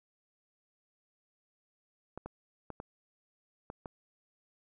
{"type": "clicks", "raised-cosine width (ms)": 1, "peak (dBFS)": -27, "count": 6, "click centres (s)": [2.176, 2.26, 2.703, 2.801, 3.701, 3.858], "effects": []}